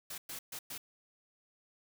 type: noise bursts at uneven times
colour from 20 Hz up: white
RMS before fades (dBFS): -43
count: 4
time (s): 0.1-0.18 / 0.29-0.39 / 0.52-0.59 / 0.7-0.78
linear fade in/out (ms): 5
effects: none